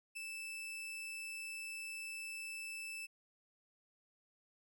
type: tone with ADSR envelope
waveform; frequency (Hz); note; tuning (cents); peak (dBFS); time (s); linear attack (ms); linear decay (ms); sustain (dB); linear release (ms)
40% pulse; 2637; E7; 0; -39; 0.15-3.07; 21; 3; -3; 21
effects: none